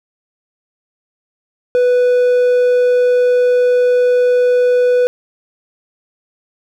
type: tone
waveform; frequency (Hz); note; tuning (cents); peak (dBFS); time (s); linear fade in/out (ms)
triangle; 494.5; B4; +2; -7; 1.75-5.07; 0
effects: none